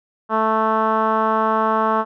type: tone with low-pass filter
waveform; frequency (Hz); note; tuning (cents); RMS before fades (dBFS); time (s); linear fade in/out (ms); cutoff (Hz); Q
10% pulse; 220; A3; 0; -18; 0.29-2.05; 50; 1200; 2.6
effects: none